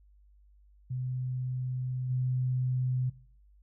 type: tone with level steps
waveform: sine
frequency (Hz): 127.4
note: C3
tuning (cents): -46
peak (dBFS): -31 / -27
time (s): 0.9-3.1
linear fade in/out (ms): 10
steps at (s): 2.09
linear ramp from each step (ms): 20
effects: noise-tail reverb RT60 0.5 s tail -18 dB re dry + added 50 Hz sine -57 dBFS peak until 3.62 s